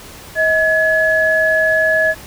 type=tone pair together; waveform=sine; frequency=636 / 1697.9 Hz; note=D#5 / G#6; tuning=+38 / +38 cents; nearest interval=octave + perfect fourth; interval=1700 cents; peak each=-15 / -13 dBFS; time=0.35-2.15 s; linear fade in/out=50 ms; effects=pink hiss -36 dBFS RMS until 2.26 s